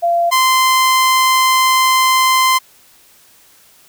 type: tone pair in turn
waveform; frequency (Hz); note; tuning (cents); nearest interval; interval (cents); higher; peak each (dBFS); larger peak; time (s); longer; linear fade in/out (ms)
sine / sawtooth; 687 / 1038; F5 / C6; -29 / -14; perfect fifth; 715; second; -11 / -6; second; 0.02-0.31 / 0.31-2.59; second; 20
effects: white hiss -48 dBFS RMS until 3.88 s